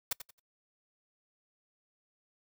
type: noise with echo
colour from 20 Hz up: white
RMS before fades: -31 dBFS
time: 0.11-0.13 s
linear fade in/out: 5 ms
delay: 89 ms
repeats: 3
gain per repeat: -12 dB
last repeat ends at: 0.397 s
effects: noise-tail reverb RT60 0.1 s tail -25 dB re dry